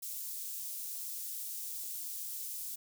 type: high-pass noise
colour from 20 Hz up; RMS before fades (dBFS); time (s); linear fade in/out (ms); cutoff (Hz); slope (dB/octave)
white; -41; 0.02-2.76; 10; 7000; 12
effects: none